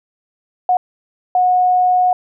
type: tone bursts at uneven times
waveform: sine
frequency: 729 Hz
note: F#5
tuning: 26 cents flat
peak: -10 dBFS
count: 2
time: 0.69-0.77 / 1.35-2.13 s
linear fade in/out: 2 ms
effects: none